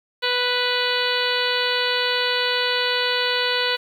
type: harmonic tone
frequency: 493.9 Hz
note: B4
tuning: in tune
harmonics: 1 / 2 / 3 / 4 / 5 / 6 / 7 / 8 / 9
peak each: -26 / -29 / -26 / -29 / -30 / -27 / -30 / -27 / -30 dBFS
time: 0.22-3.77 s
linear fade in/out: 20 ms
effects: 8-bit